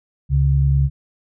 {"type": "tone pair together", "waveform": "sine", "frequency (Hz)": [69.3, 138.59], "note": ["C#2", "C#3"], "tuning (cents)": [0, 0], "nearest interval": "octave", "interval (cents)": 1200, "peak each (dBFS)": [-16, -15], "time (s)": [0.29, 0.9], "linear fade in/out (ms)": 50, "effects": []}